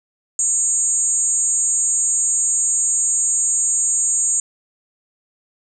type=tone cluster; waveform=sine; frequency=6760 / 7280 / 8330 Hz; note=G#8 / A#8 / C9; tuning=+30 / -42 / -9 cents; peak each=-20 dBFS; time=0.39-4.4 s; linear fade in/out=2 ms; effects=none